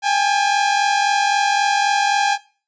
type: tone pair together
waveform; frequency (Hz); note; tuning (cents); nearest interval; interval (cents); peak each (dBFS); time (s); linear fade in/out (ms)
sawtooth; 803 / 846.8; G5 / G#5; +41 / +33; minor second; 92; -13 / -17; 0.02-2.38; 50
effects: noise-tail reverb RT60 0.4 s tail -20 dB re dry + resampled to 16000 Hz